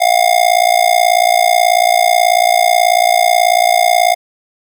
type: tone with amplitude modulation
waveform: square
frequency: 710 Hz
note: F5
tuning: 28 cents sharp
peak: -5 dBFS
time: 0-4.15 s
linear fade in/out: 20 ms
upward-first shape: sine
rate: 58.3 Hz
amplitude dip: 95%
effects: none